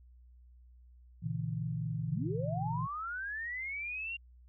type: chord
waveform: sine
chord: A# diminished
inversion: none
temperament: equal with one note detuned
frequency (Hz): 116.54 / 138.59 / 161.52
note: A#2 / C#3 / E3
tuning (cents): 0 / 0 / -35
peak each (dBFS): -37 / -40 / -36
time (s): 1.22-2.87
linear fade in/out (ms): 20
type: linear sweep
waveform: sine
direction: up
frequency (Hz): 100.2 to 2794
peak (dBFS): -36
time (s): 2.09-4.17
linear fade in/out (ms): 10
effects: added 61 Hz sine -55 dBFS peak until 4.48 s